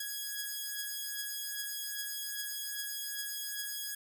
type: beating tone pair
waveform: 5% pulse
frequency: 1661.2 / 1663.7 Hz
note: G#6 / G#6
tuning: 0 / +3 cents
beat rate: 2.5 Hz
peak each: -31 / -27 dBFS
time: 0-3.95 s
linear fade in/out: 5 ms
effects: none